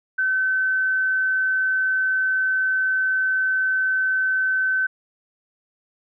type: tone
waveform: sine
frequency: 1528 Hz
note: G6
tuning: 45 cents flat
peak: -18 dBFS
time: 0.18-4.87 s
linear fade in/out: 10 ms
effects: none